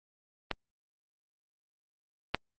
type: clicks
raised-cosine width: 0.3 ms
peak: -14 / -10 dBFS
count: 2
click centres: 0.513 / 2.346 s
effects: Opus 32 kbps